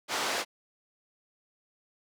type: band-pass noise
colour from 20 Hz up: pink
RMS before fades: -31 dBFS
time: 0.08-0.45 s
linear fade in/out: 50 ms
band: 510 to 6600 Hz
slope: 12 dB/octave
effects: none